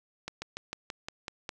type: slowing click train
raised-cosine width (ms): 0.2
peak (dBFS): -19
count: 8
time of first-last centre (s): 0.28-1.492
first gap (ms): 140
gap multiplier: 1.07
effects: none